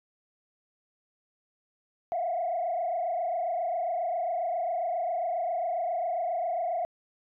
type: tone with frequency modulation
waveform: sine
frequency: 692 Hz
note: F5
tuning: 16 cents flat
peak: -26 dBFS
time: 2.12-6.85 s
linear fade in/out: 0 ms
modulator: 27.4 Hz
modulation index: 1.5
effects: tanh soft clip ceiling -22 dBFS